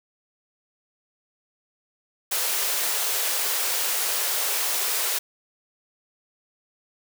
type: high-pass noise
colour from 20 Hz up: white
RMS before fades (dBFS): -25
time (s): 2.31-5.19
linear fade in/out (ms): 10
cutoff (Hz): 380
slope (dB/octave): 48
effects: none